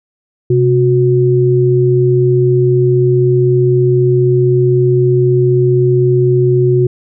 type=tone pair together; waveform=sine; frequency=129.61 / 364.9 Hz; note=C3 / F#4; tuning=-16 / -24 cents; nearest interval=octave + tritone; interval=1792 cents; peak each=-10 dBFS; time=0.5-6.87 s; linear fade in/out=5 ms; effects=none